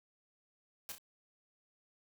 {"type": "noise with echo", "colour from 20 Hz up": "white", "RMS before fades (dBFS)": -43, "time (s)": [0.89, 0.92], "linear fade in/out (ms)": 0, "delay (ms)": 31, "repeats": 2, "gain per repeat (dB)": -7, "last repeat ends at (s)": 0.982, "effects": []}